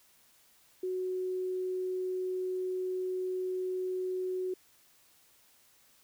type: tone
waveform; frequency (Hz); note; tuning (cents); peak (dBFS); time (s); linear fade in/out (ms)
sine; 369.7; F#4; -1; -31; 0.83-4.54; 5
effects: white hiss -64 dBFS RMS until 6.03 s